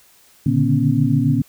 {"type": "tone cluster", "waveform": "sine", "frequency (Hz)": [117.8, 142.7, 149.9, 240.2, 274.1], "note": ["A#2", "D3", "D3", "B3", "C#4"], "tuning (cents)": [19, -49, 36, -48, -19], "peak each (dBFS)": -20, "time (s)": [0.46, 1.42], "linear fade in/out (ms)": 5, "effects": ["white hiss -52 dBFS RMS until 1.48 s"]}